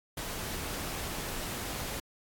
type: noise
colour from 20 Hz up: pink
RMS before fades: -37 dBFS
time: 0.17-2 s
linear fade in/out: 5 ms
effects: AAC 64 kbps